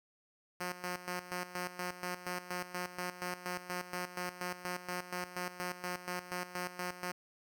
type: tone with tremolo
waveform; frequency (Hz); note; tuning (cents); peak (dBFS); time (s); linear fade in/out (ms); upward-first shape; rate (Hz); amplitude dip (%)
5% pulse; 179.4; F3; +47; -25; 0.6-7.12; 10; square; 4.2; 75
effects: none